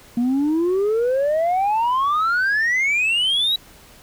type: exponential sweep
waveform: sine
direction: up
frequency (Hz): 233.1 to 3931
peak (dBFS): -14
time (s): 0.17-3.56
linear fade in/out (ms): 5
effects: tanh soft clip ceiling -15 dBFS + pink hiss -47 dBFS RMS until 4.02 s